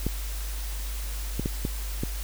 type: clicks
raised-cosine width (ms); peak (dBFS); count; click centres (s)
3; -14; 5; 0.066 / 1.396 / 1.459 / 1.651 / 2.035
effects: added 50 Hz sine -30 dBFS peak until 2.23 s + white hiss -40 dBFS RMS until 2.23 s